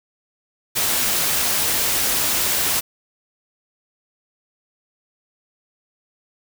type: noise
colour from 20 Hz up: white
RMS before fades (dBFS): -20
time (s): 0.75-2.81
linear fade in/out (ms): 20
effects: none